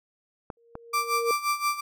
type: clicks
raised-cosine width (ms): 1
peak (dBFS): -21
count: 2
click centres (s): 0.502 / 0.754
type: tone with exponential growth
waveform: sine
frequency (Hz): 466.2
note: A#4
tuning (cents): 0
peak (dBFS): -22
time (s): 0.57-1.31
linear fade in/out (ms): 2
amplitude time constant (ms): 160
type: tone with tremolo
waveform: 35% pulse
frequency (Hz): 1174.7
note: D6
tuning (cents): 0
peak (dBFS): -20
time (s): 0.93-1.81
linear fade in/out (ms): 10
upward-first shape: sine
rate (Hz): 5.7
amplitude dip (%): 80
effects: none